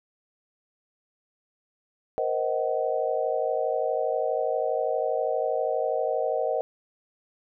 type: chord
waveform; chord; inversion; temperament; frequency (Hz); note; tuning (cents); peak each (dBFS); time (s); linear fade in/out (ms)
sine; C half-diminished seventh; third; just; 470.9 / 523.3 / 627.9 / 753.5; Bb4 / C5 / Eb5 / Gb5; +18 / 0 / +16 / +31; -29 / -29 / -28 / -31; 2.18-6.61; 0
effects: none